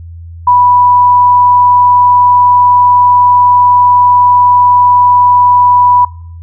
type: tone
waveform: sine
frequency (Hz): 984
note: B5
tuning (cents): -7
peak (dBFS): -3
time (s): 0.47-6.05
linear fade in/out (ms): 5
effects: noise-tail reverb RT60 0.6 s tail -20 dB re dry + added 84 Hz sine -25 dBFS peak until 6.42 s